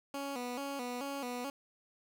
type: tone with vibrato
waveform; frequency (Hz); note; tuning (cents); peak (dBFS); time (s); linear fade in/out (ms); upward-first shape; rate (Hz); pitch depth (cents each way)
15% pulse; 261.6; C4; 0; -31; 0.14-1.5; 2; square; 2.3; 110
effects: none